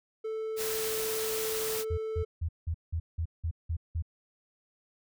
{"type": "tone", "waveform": "triangle", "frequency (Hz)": 440, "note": "A4", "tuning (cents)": 0, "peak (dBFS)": -30, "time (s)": [0.24, 2.25], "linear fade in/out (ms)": 10}
{"type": "noise", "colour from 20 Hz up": "white", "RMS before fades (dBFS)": -35, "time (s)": [0.56, 1.85], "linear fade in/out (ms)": 50}
{"type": "tone bursts", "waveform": "sine", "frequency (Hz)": 82.41, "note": "E2", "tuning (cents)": 0, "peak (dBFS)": -28, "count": 9, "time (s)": [1.9, 4.024], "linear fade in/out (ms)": 10, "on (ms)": 76, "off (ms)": 180}
{"effects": []}